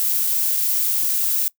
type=noise with dropouts; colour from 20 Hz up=violet; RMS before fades=-20 dBFS; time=0-1.48 s; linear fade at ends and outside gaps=0 ms; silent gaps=0.268-0.272 / 0.566-0.57 s; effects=noise-tail reverb RT60 0.1 s tail -22 dB re dry